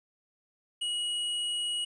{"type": "tone", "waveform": "square", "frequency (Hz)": 2906, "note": "F#7", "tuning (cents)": -32, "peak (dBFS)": -30, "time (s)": [0.81, 1.85], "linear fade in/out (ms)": 10, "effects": ["resampled to 22050 Hz", "11-bit"]}